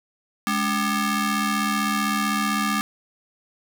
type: ring-modulated tone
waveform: sawtooth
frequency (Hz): 493.9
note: B4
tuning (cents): 0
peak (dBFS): -14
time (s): 0.47-2.81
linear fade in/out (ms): 0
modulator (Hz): 703
effects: none